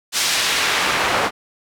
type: noise with band-pass filter sweep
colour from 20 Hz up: pink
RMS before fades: -19 dBFS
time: 0.12-1.31 s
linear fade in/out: 50 ms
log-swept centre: 5400 to 1000 Hz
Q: 0.7
effects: none